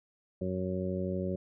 harmonic tone, 92.6 Hz, F#2, 2 cents sharp, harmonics 1 / 2 / 3 / 4 / 5 / 6, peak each -38 / -34 / -43 / -37 / -43 / -38 dBFS, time 0.41-1.36 s, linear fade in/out 5 ms, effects none

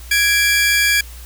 sawtooth tone pair together, 1661 / 2349 Hz, G#6 / D7, 0 / 0 cents, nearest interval tritone, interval 600 cents, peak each -12 dBFS, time 0.11-1.01 s, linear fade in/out 5 ms, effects added 60 Hz sine -33 dBFS peak until 1.25 s + white hiss -41 dBFS RMS until 1.25 s

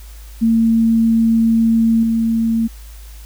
sine tone with level steps, 226.8 Hz, A#3, 47 cents flat, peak -10 / -13 dBFS, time 0.41-2.68 s, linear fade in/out 20 ms, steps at 2.03 s, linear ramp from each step 2 ms, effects added 53 Hz sine -33 dBFS peak until 3.25 s + white hiss -45 dBFS RMS until 3.25 s

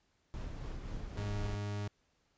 brown noise with tremolo, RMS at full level -40 dBFS, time 0.34-1.56 s, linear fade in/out 0 ms, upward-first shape sine, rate 3.8 Hz, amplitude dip 30%
40% pulse tone, 102.8 Hz, G#2, 17 cents flat, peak -35 dBFS, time 1.17-1.88 s, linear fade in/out 5 ms
effects pink hiss -75 dBFS RMS until 2.37 s + resampled to 16000 Hz

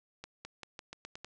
accelerating click train, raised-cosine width 0.2 ms, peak -26 dBFS, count 8, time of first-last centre 0.24-1.246 s, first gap 210 ms, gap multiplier 0.87, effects resampled to 22050 Hz

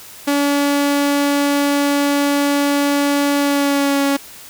sawtooth tone with pitch glide, 285.1 to 279.1 Hz, C#4 to C#4, +49 to +12 cents, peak -10 dBFS, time 0.27-4.17 s, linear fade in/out 10 ms, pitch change -37 cents, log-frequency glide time 3.38-4.03 s, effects white hiss -38 dBFS RMS until 4.49 s

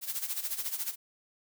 blue noise with tremolo, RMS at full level -32 dBFS, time 0.01-0.96 s, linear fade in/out 50 ms, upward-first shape sine, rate 14 Hz, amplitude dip 75%, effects none

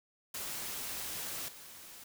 white noise with level steps, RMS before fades -40 / -51 dBFS, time 0.34-2.04 s, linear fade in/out 5 ms, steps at 1.48 s, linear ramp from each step 5 ms, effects none

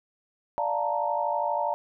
sine chord, Bb major seventh, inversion first, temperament equal, 587.3 / 698.5 / 880 / 932.3 Hz, D5 / F5 / A5 / Bb5, 0 / 0 / 0 / 0 cents, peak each -30 / -31 / -30 / -29 dBFS, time 0.58-1.74 s, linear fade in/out 0 ms, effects none

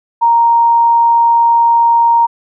sine tone, 932.3 Hz, A#5, in tune, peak -6 dBFS, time 0.21-2.27 s, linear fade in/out 20 ms, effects none

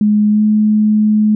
sine tone with pitch glide, 210 to 213.1 Hz, G#3 to G#3, +19 to +45 cents, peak -8 dBFS, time 0.01-1.35 s, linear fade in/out 2 ms, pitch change +26 cents, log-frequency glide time 0.3-0.42 s, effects none

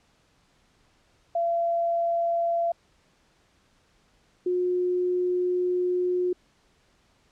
sine tone pair in turn, 680 / 360.2 Hz, F5 / F#4, -46 / -46 cents, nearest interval major seventh, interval 1100 cents, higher first, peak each -22 dBFS, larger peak neither, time 1.35-2.72 / 4.46-6.33 s, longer second, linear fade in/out 5 ms, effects pink hiss -64 dBFS RMS until 7.31 s + low-pass 7000 Hz 12 dB/octave

